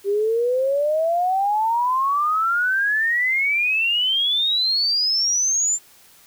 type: exponential sweep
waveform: sine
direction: up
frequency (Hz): 392 to 7300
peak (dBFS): -17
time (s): 0.04-5.79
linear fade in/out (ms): 50
effects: white hiss -51 dBFS RMS until 6.26 s